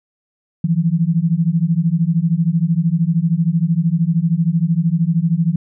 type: beating tone pair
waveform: sine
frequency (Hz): 160.2 / 173.2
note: E3 / F3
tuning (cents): -49 / -14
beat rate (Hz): 13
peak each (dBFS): -16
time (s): 0.64-5.56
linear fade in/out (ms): 5
effects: none